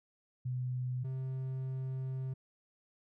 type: tone pair in turn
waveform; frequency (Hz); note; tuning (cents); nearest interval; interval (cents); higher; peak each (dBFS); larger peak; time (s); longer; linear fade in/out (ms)
sine / triangle; 126.1 / 131.27; B2 / C3; +36 / +6; minor second; 70; second; -33 / -33; neither; 0.45-1.04 / 1.04-2.34; second; 10
effects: none